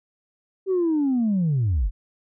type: linear sweep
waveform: sine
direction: down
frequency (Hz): 390.3 to 35.9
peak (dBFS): -17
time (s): 0.66-1.91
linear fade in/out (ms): 50
effects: tanh soft clip ceiling -16 dBFS